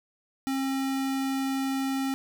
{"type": "tone", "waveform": "square", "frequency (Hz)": 268.8, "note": "C4", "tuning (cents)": 47, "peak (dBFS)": -27, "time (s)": [0.47, 2.14], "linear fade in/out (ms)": 0, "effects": []}